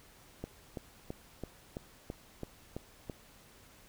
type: click train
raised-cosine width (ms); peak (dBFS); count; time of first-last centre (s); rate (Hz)
2; -25; 9; 0.44-3.098; 3.01
effects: pink hiss -59 dBFS RMS until 3.88 s